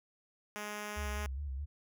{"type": "tone", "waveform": "5% pulse", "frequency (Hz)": 208.9, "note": "G#3", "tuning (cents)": 10, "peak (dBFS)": -28, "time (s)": [0.56, 1.26], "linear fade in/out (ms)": 0}
{"type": "tone with vibrato", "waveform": "sine", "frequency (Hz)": 69.3, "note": "C#2", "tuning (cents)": 0, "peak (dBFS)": -36, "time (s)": [0.96, 1.66], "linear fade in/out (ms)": 20, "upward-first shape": "square", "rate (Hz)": 4.8, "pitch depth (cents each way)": 80}
{"effects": []}